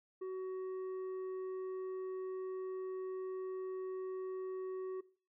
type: tone with tanh clipping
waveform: triangle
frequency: 374.9 Hz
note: F#4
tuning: 23 cents sharp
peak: -40 dBFS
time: 0.21-5.01 s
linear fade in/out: 10 ms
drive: 10 dB
effects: noise-tail reverb RT60 0.4 s tail -19 dB re dry